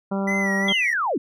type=harmonic tone; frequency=196 Hz; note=G3; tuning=in tune; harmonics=1 / 2 / 3 / 4 / 5 / 6 / 7; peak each=-23 / -31 / -30 / -34 / -35 / -41 / -38 dBFS; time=0.11-0.73 s; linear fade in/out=10 ms
type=tone with vibrato; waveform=triangle; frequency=1975.5 Hz; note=B6; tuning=in tune; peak=-21 dBFS; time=0.27-0.94 s; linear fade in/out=10 ms; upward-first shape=sine; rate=2.7 Hz; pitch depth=74 cents each way
type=linear sweep; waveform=sine; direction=down; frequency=3400 to 208.2 Hz; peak=-20 dBFS; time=0.68-1.18 s; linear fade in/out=5 ms
effects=none